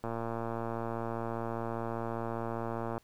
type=click train; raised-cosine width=1 ms; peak=-22 dBFS; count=339; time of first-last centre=0.04-2.979 s; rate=115 Hz; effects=pink hiss -67 dBFS RMS until 3.03 s